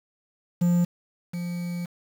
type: tone pair in turn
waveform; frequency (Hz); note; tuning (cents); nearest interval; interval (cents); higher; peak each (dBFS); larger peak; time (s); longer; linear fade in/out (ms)
triangle; 174.61 / 174.61; F3 / F3; 0 / 0; unison; 0; neither; -16 / -26; first; 0.61-0.85 / 1.33-1.86; second; 10
effects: 7-bit